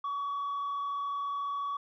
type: tone with frequency modulation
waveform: sine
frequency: 1131 Hz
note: C#6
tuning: 34 cents sharp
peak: -29 dBFS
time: 0.04-1.77 s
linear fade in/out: 5 ms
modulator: 34.2 Hz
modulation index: 0.39
effects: tanh soft clip ceiling -30 dBFS